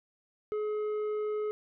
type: tone with tanh clipping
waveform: sine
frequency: 423.9 Hz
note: G#4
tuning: 35 cents sharp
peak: -31 dBFS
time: 0.52-1.51 s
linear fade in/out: 0 ms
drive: 7 dB
effects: none